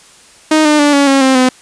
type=tone with pitch steps; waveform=sawtooth; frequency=311.1 / 301 / 291.3 / 281.8 / 272.7 / 263.9 / 255.3 Hz; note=D#4 / D4 / D4 / C#4 / C#4 / C4 / C4; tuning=0 / +43 / -14 / +29 / -28 / +15 / -42 cents; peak=-3 dBFS; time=0.51-1.49 s; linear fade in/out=5 ms; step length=140 ms; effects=white hiss -42 dBFS RMS until 1.61 s + resampled to 22050 Hz